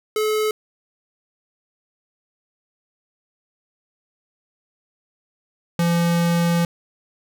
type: tone pair in turn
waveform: square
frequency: 429.9 / 170.61 Hz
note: A4 / F3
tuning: -40 / -40 cents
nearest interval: octave + major third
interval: 1600 cents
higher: first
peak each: -19 / -17 dBFS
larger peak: second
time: 0.16-0.51 / 5.79-6.65 s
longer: second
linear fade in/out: 2 ms
effects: none